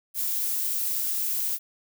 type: noise with amplitude modulation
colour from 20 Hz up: violet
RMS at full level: -26 dBFS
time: 0.14-1.59 s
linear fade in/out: 50 ms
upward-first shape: sine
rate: 286 Hz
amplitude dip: 30%
effects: none